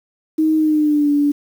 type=tone with pitch glide; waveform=sine; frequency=313.9 to 289.5 Hz; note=D#4 to D4; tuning=+15 to -25 cents; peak=-12 dBFS; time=0.38-1.32 s; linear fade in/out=10 ms; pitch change=-140 cents; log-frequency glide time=0.56-1.11 s; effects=7-bit